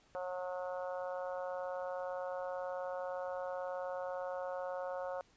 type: harmonic tone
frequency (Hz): 181.9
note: F#3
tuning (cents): -29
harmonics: 3 / 4 / 5 / 6 / 7 / 8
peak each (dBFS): -39 / -45 / -48 / -51 / -51 / -53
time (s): 0.15-5.21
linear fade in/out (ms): 0
effects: pink hiss -68 dBFS RMS until 5.36 s + resampled to 16000 Hz